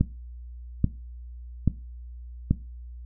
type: click train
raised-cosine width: 5 ms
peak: -7 dBFS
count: 4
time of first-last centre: 0.01-2.51 s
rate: 1.2 Hz
effects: noise-tail reverb RT60 0.3 s tail -18 dB re dry + added 60 Hz sine -38 dBFS peak until 3.05 s